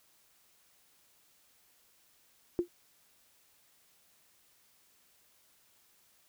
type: tone with exponential decay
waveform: sine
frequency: 349.2 Hz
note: F4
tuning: in tune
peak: -22 dBFS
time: 2.59-2.68 s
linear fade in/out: 0 ms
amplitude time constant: 19 ms
effects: white hiss -67 dBFS RMS until 6.28 s